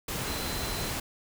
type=tone in noise; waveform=sine; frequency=4064 Hz; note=B7; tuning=49 cents sharp; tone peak=-40 dBFS; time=0.27-0.91 s; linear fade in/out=5 ms; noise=pink; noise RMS=-33 dBFS; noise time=0.08-1 s; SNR=-10 dB; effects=none